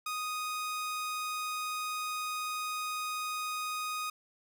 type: tone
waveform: sawtooth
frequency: 1244.5 Hz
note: D#6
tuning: in tune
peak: -30 dBFS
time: 0.06-4.1 s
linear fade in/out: 5 ms
effects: none